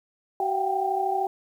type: tone cluster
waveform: sine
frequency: 380.5 / 690 / 755 / 788 Hz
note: F#4 / F5 / F#5 / G5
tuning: +48 / -21 / +35 / +9 cents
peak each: -29 / -34 / -30 / -25 dBFS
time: 0.4-1.27 s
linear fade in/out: 2 ms
effects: 9-bit